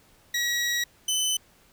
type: tone pair in turn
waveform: 20% pulse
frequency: 1915 / 3028 Hz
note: A#6 / F#7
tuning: +46 / +39 cents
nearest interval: minor sixth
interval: 793 cents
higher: second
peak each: -19 / -18 dBFS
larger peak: second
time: 0.34-0.84 / 1.08-1.37 s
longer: first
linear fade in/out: 5 ms
effects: pink hiss -59 dBFS RMS until 1.72 s